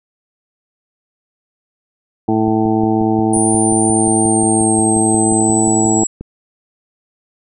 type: harmonic tone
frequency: 110 Hz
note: A2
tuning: in tune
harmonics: 1 / 2 / 3 / 4 / 6 / 7 / 8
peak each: -22 / -17 / -15 / -22 / -27 / -20 / -27 dBFS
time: 2.28-6.04 s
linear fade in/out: 5 ms
type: click train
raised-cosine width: 3 ms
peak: -14 dBFS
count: 22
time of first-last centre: 2.48-6.21 s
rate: 5.63 Hz
type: exponential sweep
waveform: sine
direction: down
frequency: 9397 to 7690 Hz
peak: -16 dBFS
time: 3.33-6.07 s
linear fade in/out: 5 ms
effects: none